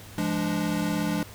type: chord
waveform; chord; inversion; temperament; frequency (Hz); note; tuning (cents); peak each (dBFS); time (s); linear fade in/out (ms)
square; D diminished; first; equal with one note detuned; 170.72 / 207.7 / 293.7; F3 / Ab3 / D4; -39 / 0 / 0; -30; 0.18-1.23; 2
effects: added 102 Hz sine -45 dBFS peak until 1.34 s + pink hiss -46 dBFS RMS until 1.34 s